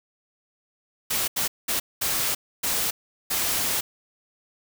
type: noise bursts at uneven times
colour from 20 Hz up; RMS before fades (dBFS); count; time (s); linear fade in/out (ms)
white; -25; 6; 1.1-1.28 / 1.36-1.48 / 1.68-1.8 / 2.01-2.35 / 2.63-2.91 / 3.3-3.81; 10
effects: none